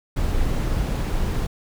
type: noise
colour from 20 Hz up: brown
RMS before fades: -22 dBFS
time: 0.16-1.47 s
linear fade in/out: 10 ms
effects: none